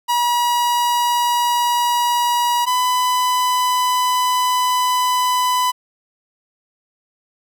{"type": "tone pair in turn", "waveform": "45% pulse", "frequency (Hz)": [963, 999.4], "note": ["B5", "B5"], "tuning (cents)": [-44, 20], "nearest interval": "minor second", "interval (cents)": 64, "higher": "second", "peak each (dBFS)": -15, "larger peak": "neither", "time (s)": [[0.08, 2.66], [2.66, 5.72]], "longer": "second", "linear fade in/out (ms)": 20, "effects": []}